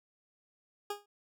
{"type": "tone with exponential decay", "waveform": "20% pulse", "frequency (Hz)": 410, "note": "G#4", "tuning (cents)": -22, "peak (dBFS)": -27, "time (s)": [0.9, 1.06], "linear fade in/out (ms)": 5, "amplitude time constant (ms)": 33, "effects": []}